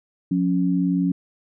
sine tone pair together, 178.73 / 277.2 Hz, F3 / C#4, +40 / 0 cents, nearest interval minor sixth, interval 760 cents, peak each -20 / -21 dBFS, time 0.31-1.12 s, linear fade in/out 5 ms, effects none

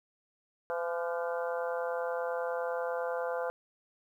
harmonic tone with a mistuned harmonic, 170 Hz, F3, 46 cents flat, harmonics 3 / 4 / 5 / 6 / 7 / 8 / 9, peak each -33 / -38 / -41 / -43 / -45 / -43 / -47 dBFS, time 0.7-3.5 s, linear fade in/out 0 ms, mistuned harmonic 8, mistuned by +59 cents, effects 11-bit

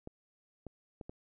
clicks, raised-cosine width 2 ms, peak -30 dBFS, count 4, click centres 0.074 / 0.667 / 1.012 / 1.095 s, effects none

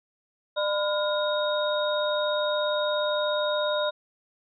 sine tone cluster, 601 / 1008 / 1420 / 3741 Hz, D5 / B5 / F6 / A#7, +40 / +35 / +28 / +5 cents, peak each -25 / -32 / -33 / -31 dBFS, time 0.56-3.91 s, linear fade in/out 20 ms, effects none

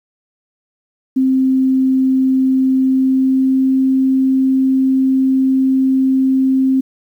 sine tone with pitch glide, 262.4 to 264.1 Hz, C4 to C4, +5 to +16 cents, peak -10 dBFS, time 1.16-6.81 s, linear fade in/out 10 ms, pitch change +11 cents, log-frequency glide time 2.79-3.75 s, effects 8-bit

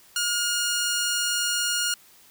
10% pulse tone, 1427 Hz, F6, 37 cents sharp, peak -15 dBFS, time 0.16-1.94 s, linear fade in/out 2 ms, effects white hiss -54 dBFS RMS until 2.3 s

